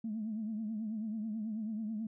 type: tone with vibrato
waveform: sine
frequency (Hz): 217.6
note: A3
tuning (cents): -19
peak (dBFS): -34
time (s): 0.04-2.07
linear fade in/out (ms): 5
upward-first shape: triangle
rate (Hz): 9.2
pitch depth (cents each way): 97
effects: tanh soft clip ceiling -30 dBFS